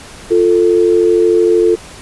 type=tone pair together; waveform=sine; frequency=350.1 / 443.2 Hz; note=F4 / A4; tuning=+4 / +13 cents; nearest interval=major third; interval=409 cents; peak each=-10 dBFS; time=0.3-1.76 s; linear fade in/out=20 ms; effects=pink hiss -34 dBFS RMS until 2.01 s + resampled to 24000 Hz